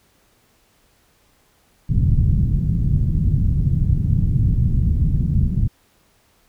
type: low-pass noise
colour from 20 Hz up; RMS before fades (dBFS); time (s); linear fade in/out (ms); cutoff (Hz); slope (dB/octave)
white; -17; 1.89-5.68; 10; 150; 24
effects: pink hiss -59 dBFS RMS until 6.48 s